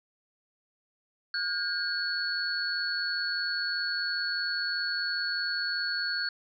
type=tone cluster; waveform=sine; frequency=1437 / 1600 / 4405 Hz; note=F6 / G6 / C#8; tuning=+49 / +35 / -12 cents; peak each=-34 / -33 / -31 dBFS; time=1.34-6.29 s; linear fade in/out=2 ms; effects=none